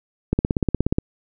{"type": "click train", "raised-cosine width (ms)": 3, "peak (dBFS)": -5, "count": 12, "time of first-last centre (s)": [0.33, 0.985], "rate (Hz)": 16.8, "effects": []}